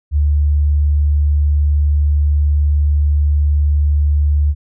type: tone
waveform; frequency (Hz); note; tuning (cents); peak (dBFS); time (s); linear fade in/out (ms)
sine; 73.42; D2; 0; -10; 0.11-4.55; 50
effects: none